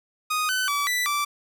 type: tone with pitch steps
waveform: sawtooth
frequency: 1243 / 1513 / 1149 / 1980 / 1166 Hz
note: D#6 / F#6 / D6 / B6 / D6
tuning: -2 / +38 / -38 / +4 / -13 cents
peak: -19 dBFS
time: 0.3-1.25 s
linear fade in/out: 10 ms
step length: 190 ms
effects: none